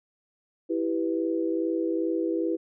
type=chord; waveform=sine; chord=E minor; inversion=none; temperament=equal; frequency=329.6 / 392 / 493.9 Hz; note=E4 / G4 / B4; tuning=0 / 0 / 0 cents; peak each=-26 / -31 / -31 dBFS; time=0.69-2.57 s; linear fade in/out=20 ms; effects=none